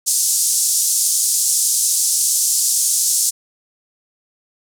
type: band-pass noise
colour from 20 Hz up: white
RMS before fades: -17 dBFS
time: 0.06-3.31 s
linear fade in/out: 20 ms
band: 5700 to 10000 Hz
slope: 24 dB/octave
effects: none